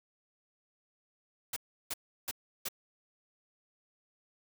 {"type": "noise bursts", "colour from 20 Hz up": "white", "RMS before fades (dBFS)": -36, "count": 4, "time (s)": [1.53, 2.686], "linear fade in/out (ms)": 5, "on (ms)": 34, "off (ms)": 340, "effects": []}